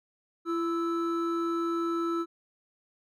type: tone pair together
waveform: triangle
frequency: 337.2 / 1315 Hz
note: E4 / E6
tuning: +39 / -5 cents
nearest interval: 2 octaves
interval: 2356 cents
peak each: -26 / -31 dBFS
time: 0.45-2.26 s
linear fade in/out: 50 ms
effects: none